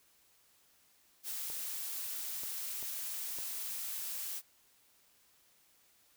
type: noise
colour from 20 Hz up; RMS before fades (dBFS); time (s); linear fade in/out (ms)
blue; -40; 1.23-4.42; 50
type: clicks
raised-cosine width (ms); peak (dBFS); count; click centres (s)
1; -37; 4; 1.501 / 2.435 / 2.828 / 3.387
effects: white hiss -68 dBFS RMS until 6.16 s